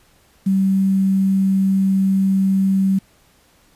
sine tone with quantisation, 192.7 Hz, G3, 29 cents flat, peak -13 dBFS, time 0.46-2.99 s, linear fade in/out 10 ms, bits 7, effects pink hiss -55 dBFS RMS until 3.75 s + resampled to 32000 Hz

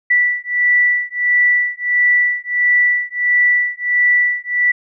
sine beating tone pair, 1963 / 1964.5 Hz, B6 / B6, -11 / -10 cents, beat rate 1.5 Hz, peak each -15 / -15 dBFS, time 0.1-4.72 s, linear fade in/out 10 ms, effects none

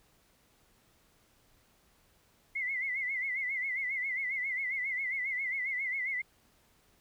sine tone with vibrato, 2080 Hz, C7, 11 cents flat, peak -31 dBFS, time 2.55-6.22 s, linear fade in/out 10 ms, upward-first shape sine, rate 7.4 Hz, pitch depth 97 cents each way, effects pink hiss -67 dBFS RMS until 7 s

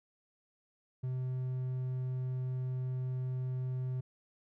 triangle tone, 128.2 Hz, C3, 35 cents flat, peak -31 dBFS, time 1.03-4.01 s, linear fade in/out 10 ms, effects none

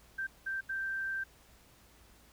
sine tone bursts at uneven times, 1568 Hz, G6, in tune, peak -33 dBFS, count 3, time 0.18-0.27 / 0.46-0.61 / 0.69-1.24 s, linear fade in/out 10 ms, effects added 57 Hz sine -65 dBFS peak until 2.32 s + pink hiss -62 dBFS RMS until 2.32 s

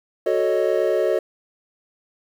triangle chord, D# half-diminished seventh, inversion first, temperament equal, 370 / 440 / 554.4 / 622.3 Hz, F#4 / A4 / C#5 / D#5, 0 / 0 / 0 / 0 cents, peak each -21 dBFS, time 0.26-1.19 s, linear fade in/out 5 ms, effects 8-bit

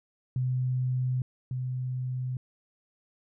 sine tone pair in turn, 127.4 / 127.4 Hz, C3 / C3, -46 / -46 cents, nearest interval unison, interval 0 cents, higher neither, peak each -25 / -29 dBFS, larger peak first, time 0.36-1.22 / 1.51-2.37 s, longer neither, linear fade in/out 2 ms, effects none

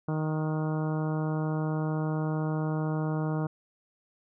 harmonic tone with a mistuned harmonic, 155.56 Hz, D#3, in tune, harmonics 1 / 2 / 3 / 4 / 5 / 6 / 7 / 8 / 9, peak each -28 / -34 / -38 / -40 / -42 / -44 / -45 / -46 / -47 dBFS, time 0.08-3.47 s, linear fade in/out 5 ms, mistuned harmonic 9, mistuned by +28 cents, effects none

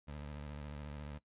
20% pulse tone with vibrato, 73.42 Hz, D2, in tune, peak -39 dBFS, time 0.07-1.19 s, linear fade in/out 20 ms, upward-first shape sine, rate 14 Hz, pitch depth 70 cents each way, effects noise-tail reverb RT60 0.1 s tail -19 dB re dry + resampled to 8000 Hz

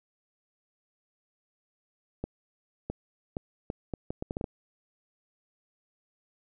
accelerating click train, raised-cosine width 2 ms, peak -19 dBFS, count 11, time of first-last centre 2.24-4.442 s, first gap 660 ms, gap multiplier 0.71, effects none

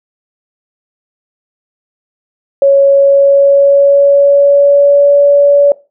sine tone with pitch glide, 554.4 to 570.3 Hz, C#5 to C#5, 0 to +49 cents, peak -3 dBFS, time 2.62-5.72 s, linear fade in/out 2 ms, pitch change +49 cents, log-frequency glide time 2.8-5.14 s, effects noise-tail reverb RT60 0.3 s tail -21 dB re dry

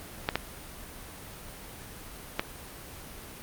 clicks, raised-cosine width 0.3 ms, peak -9 dBFS, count 3, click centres 0.289 / 0.356 / 2.395 s, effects pink hiss -44 dBFS RMS until 3.42 s + Opus 32 kbps

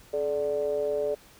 triangle ring-modulated tone, 78.4 Hz, D#2, 14 cents sharp, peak -20 dBFS, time 0.13-1.15 s, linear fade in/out 10 ms, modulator 508 Hz, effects pink hiss -54 dBFS RMS until 1.39 s

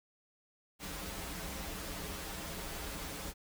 pink noise with comb filter, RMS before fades -42 dBFS, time 0.79-3.34 s, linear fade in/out 50 ms, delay 8.2 ms, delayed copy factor -0.75, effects none

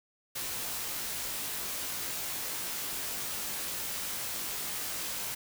white noise with comb filter, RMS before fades -36 dBFS, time 0.35-5.35 s, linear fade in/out 10 ms, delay 19 ms, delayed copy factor -0.65, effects none

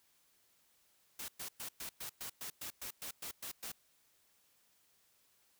white noise bursts, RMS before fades -44 dBFS, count 13, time 1.19-3.719 s, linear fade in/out 5 ms, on 93 ms, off 110 ms, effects white hiss -72 dBFS RMS until 5.59 s

